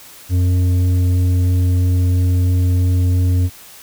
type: tone with tanh clipping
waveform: triangle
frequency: 90.3 Hz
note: F#2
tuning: 42 cents flat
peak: -13 dBFS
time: 0.29-3.5 s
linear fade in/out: 50 ms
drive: 12 dB
effects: white hiss -40 dBFS RMS until 3.82 s